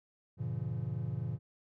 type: chord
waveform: triangle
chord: G diminished seventh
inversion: none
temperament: just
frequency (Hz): 98 / 117.6 / 141.12 / 169.34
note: G2 / Bb2 / Db3 / Fb3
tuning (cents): 0 / +16 / +31 / +47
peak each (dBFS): -40 / -35 / -37 / -40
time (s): 0.37-1.39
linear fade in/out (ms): 50
effects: none